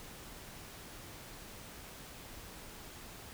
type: silence
effects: pink hiss -50 dBFS RMS until 3.33 s